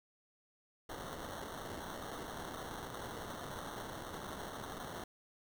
white noise with sample-and-hold, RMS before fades -45 dBFS, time 0.89-5.04 s, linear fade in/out 5 ms, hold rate 2450 Hz, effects none

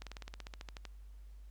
slowing click train, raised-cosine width 0.2 ms, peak -28 dBFS, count 14, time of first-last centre 0.02-0.853 s, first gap 47 ms, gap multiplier 1.05, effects added 50 Hz sine -49 dBFS peak until 1.5 s + pink hiss -73 dBFS RMS until 1.5 s

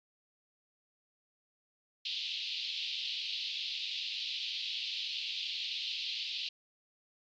white band-pass noise, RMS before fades -38 dBFS, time 2.05-6.49 s, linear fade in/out 5 ms, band 2700 to 4400 Hz, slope 48 dB/octave, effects AAC 64 kbps

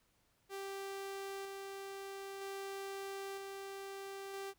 sawtooth tone with tremolo, 392 Hz, G4, in tune, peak -38 dBFS, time 0.49-4.54 s, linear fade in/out 50 ms, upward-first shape square, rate 0.52 Hz, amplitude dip 25%, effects pink hiss -75 dBFS RMS until 4.58 s

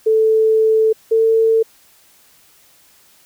sine tone pair in turn, 440 / 448.2 Hz, A4 / A4, 0 / +32 cents, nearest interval unison, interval 32 cents, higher second, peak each -10 dBFS, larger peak neither, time 0.06-0.93 / 1.11-1.63 s, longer first, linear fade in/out 10 ms, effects white hiss -51 dBFS RMS until 3.25 s

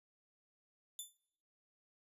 10% pulse tone with exponential decay, 3520 Hz, A7, in tune, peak -32 dBFS, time 0.99-1.17 s, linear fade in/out 1 ms, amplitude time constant 39 ms, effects noise-tail reverb RT60 0.8 s tail -26 dB re dry + resampled to 32000 Hz

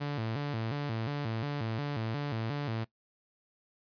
sawtooth tone with vibrato, 127.5 Hz, C3, 44 cents flat, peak -28 dBFS, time 0-2.85 s, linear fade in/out 20 ms, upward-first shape square, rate 2.8 Hz, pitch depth 220 cents each way, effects noise-tail reverb RT60 0.1 s tail -20 dB re dry + resampled to 11025 Hz

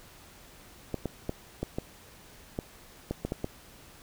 clicks, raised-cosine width 2 ms, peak -17 dBFS, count 10, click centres 0.943 / 1.057 / 1.294 / 1.63 / 1.785 / 2.589 / 3.11 / 3.25 / 3.321 / 3.444 s, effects pink hiss -53 dBFS RMS until 4.02 s

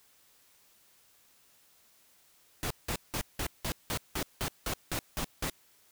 pink noise bursts, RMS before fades -33 dBFS, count 12, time 2.63-5.498 s, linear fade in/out 0 ms, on 74 ms, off 180 ms, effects white hiss -64 dBFS RMS until 5.91 s

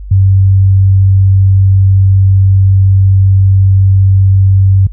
sine tone, 96.3 Hz, G2, 30 cents flat, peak -3 dBFS, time 0.11-4.87 s, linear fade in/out 5 ms, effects added 49 Hz sine -22 dBFS peak until 4.92 s

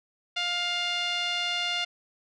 5% pulse tone with low-pass filter, 704 Hz, F5, 14 cents sharp, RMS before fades -29 dBFS, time 0.36-1.85 s, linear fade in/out 10 ms, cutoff 3200 Hz, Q 2.2, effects none

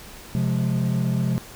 triangle chord, F minor, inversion second, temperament just, 130.96 / 174.61 / 209.5 Hz, C3 / F3 / Ab3, +2 / 0 / +15 cents, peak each -20 / -22 / -24 dBFS, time 0.35-1.38 s, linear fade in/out 0 ms, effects tanh soft clip ceiling -12 dBFS + pink hiss -42 dBFS RMS until 1.55 s

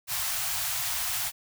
white band-stop noise, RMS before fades -30 dBFS, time 0.07-1.32 s, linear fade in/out 50 ms, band 150 to 640 Hz, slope 96 dB/octave, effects none

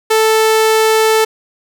sawtooth tone, 440 Hz, A4, in tune, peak -5 dBFS, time 0.1-1.25 s, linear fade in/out 10 ms, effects none

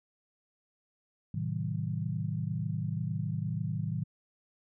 sine chord, A diminished seventh, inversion none, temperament just, 110 / 132 / 158.4 / 190.08 Hz, A2 / C3 / Eb3 / Gb3, 0 / +16 / +31 / +47 cents, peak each -35 / -38 / -34 / -39 dBFS, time 1.34-4.04 s, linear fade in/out 5 ms, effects none

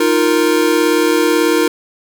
square chord, Eb suspended second, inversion none, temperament equal, 311.1 / 349.2 / 466.2 Hz, Eb4 / F4 / Bb4, 0 / 0 / 0 cents, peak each -16 dBFS, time 0-1.68 s, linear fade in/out 5 ms, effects none

